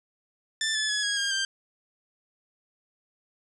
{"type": "tone with pitch steps", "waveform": "15% pulse", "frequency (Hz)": [1769, 1728.6, 1689.1, 1650.5, 1612.8, 1576], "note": ["A6", "A6", "G#6", "G#6", "G6", "G6"], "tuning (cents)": [9, -31, 29, -11, 49, 9], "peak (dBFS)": -19, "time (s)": [0.61, 1.45], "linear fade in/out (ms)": 2, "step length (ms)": 140, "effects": ["resampled to 24000 Hz", "10-bit"]}